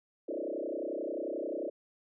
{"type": "tone with frequency modulation", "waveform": "sine", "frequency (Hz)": 451, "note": "A4", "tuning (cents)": 43, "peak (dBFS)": -33, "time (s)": [0.28, 1.7], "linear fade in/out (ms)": 10, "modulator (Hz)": 31.3, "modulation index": 4.9, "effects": []}